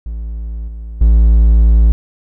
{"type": "tone with level steps", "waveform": "triangle", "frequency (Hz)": 55.7, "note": "A1", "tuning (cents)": 22, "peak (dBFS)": [-18, -22, -3], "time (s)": [0.06, 1.92], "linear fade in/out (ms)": 0, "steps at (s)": [0.68, 1.01], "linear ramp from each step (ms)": 2, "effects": []}